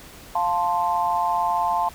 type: chord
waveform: sine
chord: F major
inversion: none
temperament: equal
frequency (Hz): 698.5 / 880 / 1046.5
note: F5 / A5 / C6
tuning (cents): 0 / 0 / 0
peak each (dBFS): -25 / -22 / -25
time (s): 0.35-1.89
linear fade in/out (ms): 5
effects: pink hiss -44 dBFS RMS until 1.94 s